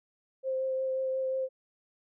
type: tone with vibrato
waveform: sine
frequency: 525 Hz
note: C5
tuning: 6 cents sharp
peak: -28 dBFS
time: 0.43-1.49 s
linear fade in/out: 50 ms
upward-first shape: triangle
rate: 5.6 Hz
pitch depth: 13 cents each way
effects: none